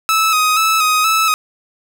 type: tone with vibrato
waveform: sawtooth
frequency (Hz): 1280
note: D#6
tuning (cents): +49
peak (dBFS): -8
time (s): 0.09-1.34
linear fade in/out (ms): 0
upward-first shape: square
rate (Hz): 2.1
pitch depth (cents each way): 36
effects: none